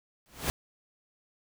pink noise with exponential growth, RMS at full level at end -27 dBFS, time 0.26-0.5 s, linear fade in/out 0 ms, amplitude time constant 51 ms, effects none

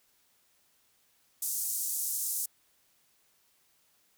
white band-pass noise, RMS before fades -33 dBFS, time 1.42-2.46 s, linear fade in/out 5 ms, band 6500 to 15000 Hz, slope 24 dB/octave, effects white hiss -69 dBFS RMS until 4.17 s

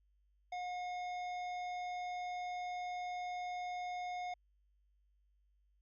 harmonic tone, 720 Hz, F#5, 47 cents flat, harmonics 1 / 3 / 5 / 7 / 9, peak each -39 / -49 / -57 / -63 / -66 dBFS, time 0.52-4.34 s, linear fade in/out 5 ms, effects added 50 Hz sine -70 dBFS peak until 5.81 s

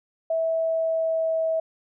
sine tone with pitch glide, 652 to 646.7 Hz, E5 to E5, -19 to -33 cents, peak -21 dBFS, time 0.3-1.6 s, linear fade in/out 5 ms, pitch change -14 cents, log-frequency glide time 0.58-1.46 s, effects none

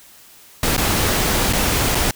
pink noise with dropouts, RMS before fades -18 dBFS, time 0.63-2.11 s, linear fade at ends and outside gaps 2 ms, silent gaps 0.766-0.778 / 1.528-1.533 / 1.948-1.952 s, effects white hiss -46 dBFS RMS until 2.15 s

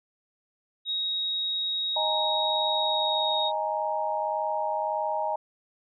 sine tone with pitch glide, 3782 to 3752 Hz, A#7 to A#7, +24 to +11 cents, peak -26 dBFS, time 0.85-3.52 s, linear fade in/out 50 ms, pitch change -13 cents, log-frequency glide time 2.7-3.34 s
sine chord, D# suspended fourth, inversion none, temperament equal, 622.3 / 830.6 / 932.3 Hz, D#5 / G#5 / A#5, 0 / 0 / 0 cents, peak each -30 dBFS, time 1.96-5.36 s, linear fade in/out 5 ms
effects none

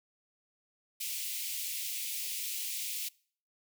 white high-pass noise, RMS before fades -37 dBFS, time 1-3.09 s, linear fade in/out 10 ms, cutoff 2200 Hz, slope 48 dB/octave, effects noise-tail reverb RT60 0.5 s tail -24 dB re dry

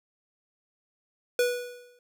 square tone with exponential decay, 489.2 Hz, B4, 16 cents flat, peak -20 dBFS, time 1.39-1.99 s, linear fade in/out 2 ms, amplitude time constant 130 ms, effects none

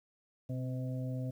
harmonic tone with a mistuned harmonic, 127.7 Hz, C3, 42 cents flat, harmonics 1 / 2 / 4 / 5, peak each -35 / -41 / -47 / -49 dBFS, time 0.49-1.31 s, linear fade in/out 10 ms, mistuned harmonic 2, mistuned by +29 cents, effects 11-bit

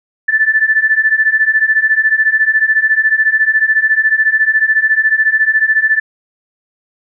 sine beating tone pair, 1747 / 1761 Hz, A6 / A6, -13 / +1 cents, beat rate 14 Hz, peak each -13 / -11 dBFS, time 0.28-6 s, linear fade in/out 10 ms, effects none

